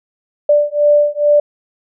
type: beating tone pair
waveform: sine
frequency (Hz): 587.3 / 589.6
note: D5 / D5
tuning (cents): 0 / +7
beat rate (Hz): 2.3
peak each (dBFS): -12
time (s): 0.49-1.4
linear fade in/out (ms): 5
effects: none